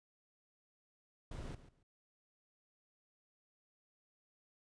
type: noise with echo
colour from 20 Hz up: brown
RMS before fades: -45 dBFS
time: 1.31-1.55 s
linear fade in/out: 5 ms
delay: 140 ms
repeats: 2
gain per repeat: -14 dB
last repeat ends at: 1.83 s
effects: resampled to 22050 Hz